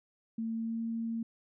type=tone with pitch glide; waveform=sine; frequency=225.8 to 228.2 Hz; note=A3 to A#3; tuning=+45 to -37 cents; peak=-32 dBFS; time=0.38-1.23 s; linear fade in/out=5 ms; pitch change=+18 cents; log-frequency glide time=0.54-0.82 s; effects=none